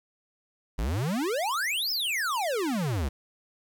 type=exponential two-way sweep; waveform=square; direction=up then down; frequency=47.24 to 5410 to 62.4 Hz; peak=-27 dBFS; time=0.78-3.09 s; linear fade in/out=10 ms; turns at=1.91 s; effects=9-bit